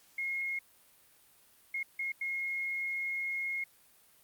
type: tone bursts at uneven times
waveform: sine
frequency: 2154 Hz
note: C7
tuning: 50 cents sharp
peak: -32 dBFS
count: 4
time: 0.18-0.59 / 1.74-1.83 / 1.99-2.12 / 2.21-3.64 s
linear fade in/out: 5 ms
effects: white hiss -63 dBFS RMS until 4.23 s + Opus 48 kbps